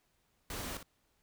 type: noise with echo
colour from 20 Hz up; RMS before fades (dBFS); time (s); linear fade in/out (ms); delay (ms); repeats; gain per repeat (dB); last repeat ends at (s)
pink; -41; 0.5-0.77; 2; 59; 1; -9; 0.829
effects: pink hiss -75 dBFS RMS until 1.22 s